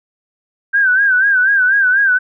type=tone with vibrato; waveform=sine; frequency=1559 Hz; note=G6; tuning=10 cents flat; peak=-9 dBFS; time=0.73-2.19 s; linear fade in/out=20 ms; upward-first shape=sine; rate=4.1 Hz; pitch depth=97 cents each way; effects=none